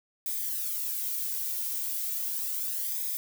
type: noise with flanger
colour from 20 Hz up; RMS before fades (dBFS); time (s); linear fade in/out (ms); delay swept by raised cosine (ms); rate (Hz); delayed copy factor
violet; -32; 0.26-3.17; 0; 0.69 to 2.39; 0.36; -0.65
effects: none